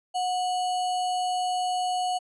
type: tone with sample-and-hold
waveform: sine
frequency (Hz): 730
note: F#5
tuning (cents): -24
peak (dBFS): -24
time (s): 0.14-2.19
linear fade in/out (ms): 20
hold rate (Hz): 3675
effects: resampled to 24000 Hz